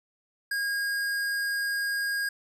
sine tone with hard clipping, 1629 Hz, G#6, 34 cents flat, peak -28 dBFS, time 0.51-2.29 s, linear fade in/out 5 ms, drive 17 dB, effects none

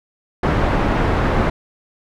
pink low-pass noise, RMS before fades -17 dBFS, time 0.43-1.5 s, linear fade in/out 5 ms, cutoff 1500 Hz, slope 12 dB/octave, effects none

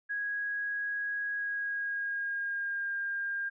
sine tone with pitch glide, 1654 to 1606 Hz, G#6 to G6, -8 to +41 cents, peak -31 dBFS, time 0.09-3.5 s, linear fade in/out 20 ms, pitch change -51 cents, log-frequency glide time 1.33-2.94 s, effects none

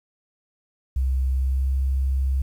sine tone with pitch glide, 65.41 to 66.63 Hz, C2 to C2, 0 to +32 cents, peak -19 dBFS, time 0.96-2.42 s, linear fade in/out 5 ms, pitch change +32 cents, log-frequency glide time 1.3-1.71 s, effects 9-bit

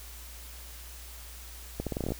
accelerating click train, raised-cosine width 2 ms, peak -18 dBFS, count 10, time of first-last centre 1.8-2.12 s, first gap 67 ms, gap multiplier 0.83, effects added 59 Hz sine -45 dBFS peak until 2.19 s + white hiss -48 dBFS RMS until 2.19 s

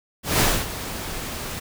pink noise with ADSR envelope, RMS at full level -17 dBFS, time 0.23-1.6 s, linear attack 170 ms, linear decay 260 ms, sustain -14 dB, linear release 13 ms, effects none

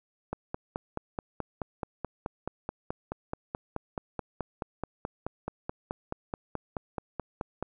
click train, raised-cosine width 1 ms, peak -18 dBFS, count 35, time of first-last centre 0.33-7.626 s, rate 4.66 Hz, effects none

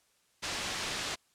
white low-pass noise, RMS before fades -36 dBFS, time 0.42-1.16 s, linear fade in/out 20 ms, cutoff 5200 Hz, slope 12 dB/octave, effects white hiss -70 dBFS RMS until 1.34 s + low-pass 10000 Hz 12 dB/octave

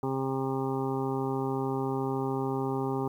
harmonic tone, 133.7 Hz, C3, 38 cents sharp, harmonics 1 / 2 / 3 / 4 / 6 / 7 / 8 / 9, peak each -34 / -33 / -32 / -44 / -37 / -40 / -44 / -43 dBFS, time 0.03-3.08 s, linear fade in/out 2 ms, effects 10-bit

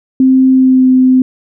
sine tone with pitch glide, 261.4 to 257.4 Hz, C4 to C4, -1 to -28 cents, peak -4 dBFS, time 0.2-1.22 s, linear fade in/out 2 ms, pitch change -27 cents, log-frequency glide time 0.51-0.88 s, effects none

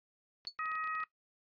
clicks, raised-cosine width 0.2 ms, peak -36 dBFS, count 10, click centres 0.451 / 0.589 / 0.657 / 0.717 / 0.754 / 0.841 / 0.874 / 0.952 / 1.003 / 1.033 s
sine tone with exponential decay, 4435 Hz, C#8, in tune, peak -32 dBFS, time 0.47-0.55 s, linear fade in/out 1 ms, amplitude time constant 16 ms
harmonic tone, 632 Hz, D#5, 27 cents sharp, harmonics 2 / 3 / 4, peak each -36 / -42 / -46 dBFS, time 0.59-1.04 s, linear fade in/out 2 ms
effects noise-tail reverb RT60 0.1 s tail -18 dB re dry + resampled to 11025 Hz

